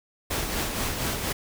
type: noise with tremolo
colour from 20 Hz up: pink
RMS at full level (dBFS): -27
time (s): 0.3-1.33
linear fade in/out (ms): 10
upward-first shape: sine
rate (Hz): 4.2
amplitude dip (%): 40
effects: none